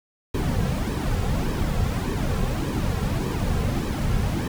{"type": "noise with flanger", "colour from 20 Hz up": "brown", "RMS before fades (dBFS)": -24, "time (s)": [0.34, 4.48], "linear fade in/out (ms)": 5, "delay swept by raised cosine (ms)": [1.4, 3.4], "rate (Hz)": 1.7, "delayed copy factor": -0.65, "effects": []}